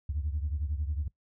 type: beating tone pair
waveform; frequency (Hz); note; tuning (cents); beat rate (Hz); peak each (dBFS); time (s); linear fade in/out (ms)
sine; 71.6 / 82.6; D2 / E2; -43 / +4; 11; -30 / -34; 0.09-1.08; 5
effects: noise-tail reverb RT60 0.1 s tail -20 dB re dry + tanh soft clip ceiling -23 dBFS